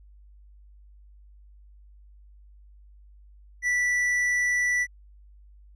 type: tone with tanh clipping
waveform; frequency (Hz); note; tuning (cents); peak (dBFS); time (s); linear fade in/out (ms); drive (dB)
triangle; 1965; B6; -9; -23; 3.62-4.87; 50; 11
effects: added 50 Hz sine -49 dBFS peak until 5.75 s